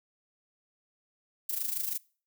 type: noise with amplitude modulation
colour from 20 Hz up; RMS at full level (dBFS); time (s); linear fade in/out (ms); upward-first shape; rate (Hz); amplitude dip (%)
violet; -30; 1.49-1.98; 5; sine; 26.1; 70
effects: noise-tail reverb RT60 0.4 s tail -23 dB re dry